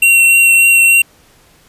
square tone with vibrato, 2734 Hz, F7, 37 cents flat, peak -6 dBFS, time 0.02-1.02 s, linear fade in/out 5 ms, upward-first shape triangle, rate 3.4 Hz, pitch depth 13 cents each way, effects pink hiss -48 dBFS RMS until 1.68 s + resampled to 32000 Hz

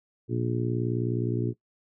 harmonic tone, 59.5 Hz, A#1, 36 cents sharp, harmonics 2 / 3 / 4 / 5 / 6 / 7, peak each -28 / -37 / -34 / -33 / -32 / -36 dBFS, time 0.28-1.54 s, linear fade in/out 50 ms, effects noise-tail reverb RT60 0.1 s tail -19 dB re dry

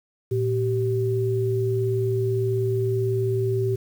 sine tone pair together, 114.8 / 386.1 Hz, A#2 / G4, -26 / -26 cents, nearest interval octave + major sixth, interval 2100 cents, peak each -23 dBFS, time 0.31-3.76 s, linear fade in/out 10 ms, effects 8-bit

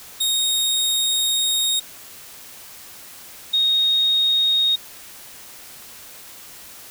sawtooth / sine tone pair in turn, 3729 / 3729 Hz, A#7 / A#7, 0 / 0 cents, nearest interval unison, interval 0 cents, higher neither, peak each -15 dBFS, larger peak neither, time 0.2-1.8 / 3.53-4.76 s, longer first, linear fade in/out 10 ms, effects white hiss -41 dBFS RMS until 6.9 s

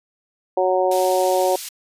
harmonic tone, 185 Hz, F#3, in tune, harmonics 2 / 3 / 4 / 5, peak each -21 / -19 / -21 / -26 dBFS, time 0.57-1.56 s, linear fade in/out 5 ms
pink high-pass noise, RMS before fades -32 dBFS, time 0.91-1.69 s, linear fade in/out 5 ms, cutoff 3800 Hz, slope 12 dB/octave
effects resampled to 32000 Hz

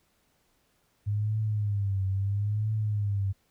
sine tone with vibrato, 102 Hz, G#2, 31 cents flat, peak -25 dBFS, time 1.06-3.33 s, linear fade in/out 20 ms, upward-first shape triangle, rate 0.75 Hz, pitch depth 120 cents each way, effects pink hiss -70 dBFS RMS until 3.5 s

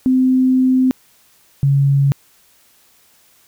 sine tone pair in turn, 258 / 139.22 Hz, C4 / C#3, -24 / +8 cents, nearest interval major seventh, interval 1068 cents, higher first, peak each -10 dBFS, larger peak neither, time 0.06-0.91 / 1.63-2.12 s, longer first, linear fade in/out 0 ms, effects white hiss -53 dBFS RMS until 3.47 s

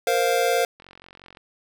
square chord, Bb suspended second, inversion none, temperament just, 466.2 / 524.4 / 699.2 Hz, Bb4 / C5 / F5, 0 / +4 / +2 cents, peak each -24 dBFS, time 0.07-0.65 s, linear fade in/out 2 ms
click train, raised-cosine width 0.3 ms, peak -29 dBFS, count 27, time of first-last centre 0.8-1.371 s, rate 45.5 Hz
effects none

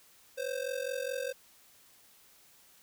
square ring-modulated tone, 523.3 Hz, C5, in tune, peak -31 dBFS, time 0.37-1.33 s, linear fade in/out 20 ms, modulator 22.4 Hz, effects white hiss -61 dBFS RMS until 2.82 s

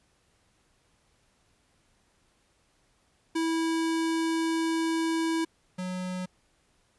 square tone pair in turn, 326.6 / 183.3 Hz, E4 / F#3, -16 / -16 cents, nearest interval minor seventh, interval 1000 cents, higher first, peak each -26 / -32 dBFS, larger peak first, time 3.35-5.45 / 5.78-6.26 s, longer first, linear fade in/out 10 ms, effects pink hiss -68 dBFS RMS until 6.98 s + resampled to 24000 Hz

